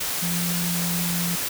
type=tone in noise; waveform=sine; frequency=173.5 Hz; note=F3; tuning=11 cents flat; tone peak=-25 dBFS; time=0.22-1.36 s; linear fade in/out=10 ms; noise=white; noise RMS=-27 dBFS; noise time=0-1.49 s; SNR=-1 dB; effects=none